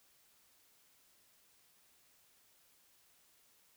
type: silence
effects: white hiss -69 dBFS RMS until 3.76 s